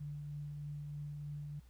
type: tone with tremolo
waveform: sine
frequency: 146.9 Hz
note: D3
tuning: 1 cent sharp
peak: -40 dBFS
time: 0-1.6 s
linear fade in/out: 10 ms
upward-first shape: triangle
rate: 3.2 Hz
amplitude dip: 25%
effects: added 60 Hz sine -57 dBFS peak until 1.69 s + pink hiss -71 dBFS RMS until 1.69 s